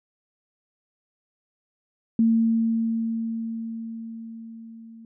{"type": "tone with level ramp", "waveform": "sine", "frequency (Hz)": 226.8, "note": "A#3", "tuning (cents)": -47, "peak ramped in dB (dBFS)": [-15, -42], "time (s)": [2.19, 5.05], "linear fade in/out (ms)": 2, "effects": []}